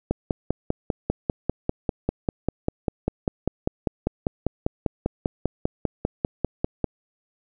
click train, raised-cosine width 2 ms, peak -8 dBFS, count 35, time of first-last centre 0.11-6.843 s, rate 5.05 Hz, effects none

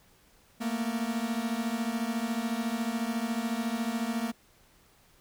45% pulse beating tone pair, 223.1 / 237.1 Hz, A3 / A#3, +24 / +30 cents, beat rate 14 Hz, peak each -32 / -32 dBFS, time 0.6-4.32 s, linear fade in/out 20 ms, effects pink hiss -62 dBFS RMS until 5.2 s

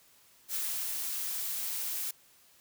blue noise with ADSR envelope, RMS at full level -33 dBFS, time 0.48-2.11 s, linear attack 62 ms, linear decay 320 ms, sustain -2 dB, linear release 4 ms, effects white hiss -62 dBFS RMS until 2.6 s

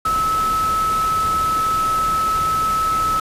sine tone in noise, 1299 Hz, E6, 26 cents flat, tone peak -16 dBFS, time 0.05-3.2 s, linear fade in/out 5 ms, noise pink, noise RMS -29 dBFS, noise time 0.05-3.2 s, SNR +10 dB, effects resampled to 32000 Hz

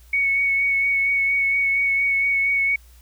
sine tone with vibrato, 2221 Hz, C#7, 3 cents sharp, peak -17 dBFS, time 0.13-2.76 s, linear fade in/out 5 ms, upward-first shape sine, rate 4.3 Hz, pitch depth 16 cents each way, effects added 60 Hz sine -46 dBFS peak until 3.01 s + white hiss -56 dBFS RMS until 3.01 s

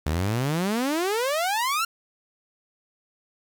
sawtooth exponential sweep, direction up, 71.7 to 1404 Hz, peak -19 dBFS, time 0.06-1.85 s, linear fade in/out 5 ms, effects 8-bit

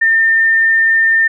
sine tone, 1806 Hz, A6, 45 cents sharp, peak -8 dBFS, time 0.01-1.28 s, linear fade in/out 10 ms, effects none

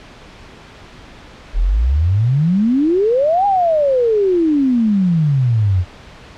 sine exponential two-way sweep, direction up then down, 36.71 to 822 to 85.8 Hz, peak -11 dBFS, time 1.53-5.85 s, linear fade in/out 50 ms, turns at 3.46 s, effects pink hiss -39 dBFS RMS until 6.37 s + low-pass 4000 Hz 12 dB/octave

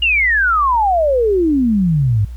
sine exponential sweep, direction down, 2885 to 98 Hz, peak -11 dBFS, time 0.02-2.25 s, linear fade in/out 5 ms, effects added 60 Hz sine -26 dBFS peak until 2.36 s + pink hiss -52 dBFS RMS until 2.36 s

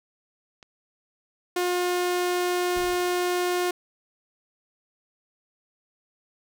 click, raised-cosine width 0.2 ms, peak -29 dBFS, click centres 0.628 s
sawtooth tone, 357.3 Hz, F4, 40 cents sharp, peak -19 dBFS, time 1.56-3.71 s, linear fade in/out 5 ms
brown noise with exponential decay, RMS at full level -38 dBFS, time 2.76-3.41 s, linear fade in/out 0 ms, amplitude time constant 140 ms
effects none

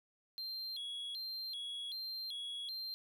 triangle tone with vibrato, 3729 Hz, A#7, in tune, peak -39 dBFS, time 0.38-2.94 s, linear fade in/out 0 ms, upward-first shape square, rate 1.3 Hz, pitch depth 190 cents each way, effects none

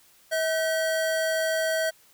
square tone pair together, 643 / 1529.3 Hz, E5 / G6, -43 / -43 cents, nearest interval octave + minor third, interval 1500 cents, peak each -25 / -31 dBFS, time 0.31-1.91 s, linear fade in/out 20 ms, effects white hiss -58 dBFS RMS until 2.13 s

